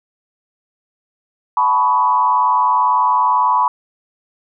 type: tone with frequency modulation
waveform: sine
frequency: 991 Hz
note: B5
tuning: 6 cents sharp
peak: -11 dBFS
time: 1.57-3.68 s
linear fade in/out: 2 ms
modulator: 120 Hz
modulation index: 0.94
effects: none